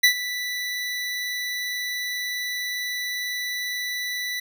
25% pulse tone with ADSR envelope, 1975.5 Hz, B6, in tune, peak -8 dBFS, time 0.03-4.4 s, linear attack 11 ms, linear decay 91 ms, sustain -15 dB, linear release 7 ms, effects none

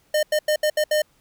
square tone bursts at uneven times, 608 Hz, D#5, 40 cents flat, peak -18 dBFS, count 6, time 0.14-0.23 / 0.32-0.39 / 0.48-0.56 / 0.63-0.7 / 0.77-0.84 / 0.91-1.02 s, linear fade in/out 5 ms, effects pink hiss -62 dBFS RMS until 1.2 s

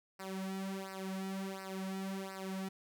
sawtooth tone with flanger, 191.7 Hz, G3, 38 cents flat, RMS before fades -41 dBFS, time 0.19-2.69 s, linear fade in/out 10 ms, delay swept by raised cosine 0.29 to 3.39 ms, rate 1.4 Hz, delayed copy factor -0.95, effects none

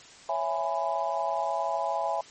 sine chord, C# minor seventh, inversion none, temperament just, 554.4 / 665.2 / 831.5 / 997.9 Hz, C#5 / E5 / G#5 / B5, 0 / +16 / +2 / +18 cents, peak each -35 / -30 / -30 / -33 dBFS, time 0.29-2.21 s, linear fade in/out 2 ms, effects white hiss -50 dBFS RMS until 2.3 s + MP3 32 kbps

